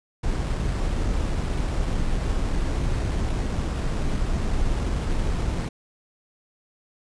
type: noise with sample-and-hold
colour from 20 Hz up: brown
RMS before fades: -24 dBFS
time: 0.23-5.69 s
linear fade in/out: 10 ms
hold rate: 6300 Hz
effects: resampled to 22050 Hz